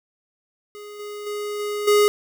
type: tone with level steps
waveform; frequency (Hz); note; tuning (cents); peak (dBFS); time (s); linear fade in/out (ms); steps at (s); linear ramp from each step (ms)
square; 415.3; G#4; 0; -36 / -32 / -27 / -25 / -14; 0.75-2.08; 0; 0.99 / 1.26 / 1.59 / 1.87; 10
effects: 9-bit